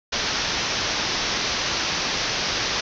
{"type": "low-pass noise", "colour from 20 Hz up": "white", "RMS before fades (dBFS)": -25, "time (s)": [0.12, 2.81], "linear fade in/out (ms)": 10, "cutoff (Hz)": 6100, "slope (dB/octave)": 96, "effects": []}